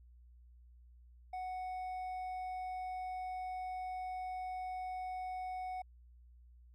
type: tone with hard clipping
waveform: triangle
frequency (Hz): 740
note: F#5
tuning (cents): 0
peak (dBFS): -40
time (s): 1.33-5.82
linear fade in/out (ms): 5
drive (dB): 7
effects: added 60 Hz sine -57 dBFS peak until 6.74 s